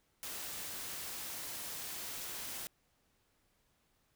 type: noise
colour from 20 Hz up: white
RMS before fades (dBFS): -43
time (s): 0.23-2.67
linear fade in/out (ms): 0
effects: pink hiss -75 dBFS RMS until 4.15 s